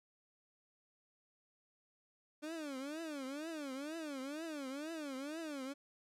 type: tone with vibrato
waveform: 30% pulse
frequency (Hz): 293.7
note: D4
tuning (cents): 0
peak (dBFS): -39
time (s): 2.42-5.74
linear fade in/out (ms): 20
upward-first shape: triangle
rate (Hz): 2.1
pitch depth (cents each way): 240
effects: low-pass 11000 Hz 12 dB/octave